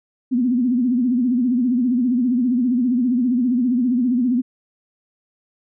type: tone with vibrato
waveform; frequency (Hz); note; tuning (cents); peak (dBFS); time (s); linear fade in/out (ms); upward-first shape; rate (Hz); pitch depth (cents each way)
sine; 246.9; B3; 0; -15; 0.31-4.42; 20; sine; 15; 110
effects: none